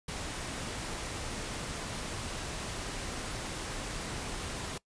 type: noise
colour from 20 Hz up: pink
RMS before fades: -38 dBFS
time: 0.08-4.78 s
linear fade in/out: 5 ms
effects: noise-tail reverb RT60 0.1 s tail -21 dB re dry + resampled to 22050 Hz